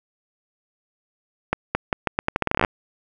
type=accelerating click train; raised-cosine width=0.5 ms; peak=-4 dBFS; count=17; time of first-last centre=1.53-2.648 s; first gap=220 ms; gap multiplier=0.81; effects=none